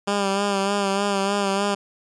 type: tone with vibrato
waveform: 10% pulse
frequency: 199 Hz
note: G3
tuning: 26 cents sharp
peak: -12 dBFS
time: 0.07-1.75 s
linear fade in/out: 10 ms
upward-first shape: sine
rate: 3.3 Hz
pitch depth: 39 cents each way
effects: resampled to 22050 Hz